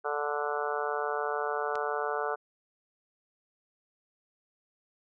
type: harmonic tone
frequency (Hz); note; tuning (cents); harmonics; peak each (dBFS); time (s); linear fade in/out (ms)
146.83; D3; 0; 3 / 4 / 5 / 6 / 7 / 8 / 9 / 10; -34 / -37 / -36 / -39 / -41 / -38 / -38 / -38; 0.04-2.36; 20
type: click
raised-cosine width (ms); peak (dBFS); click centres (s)
0.2; -25; 1.755
effects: none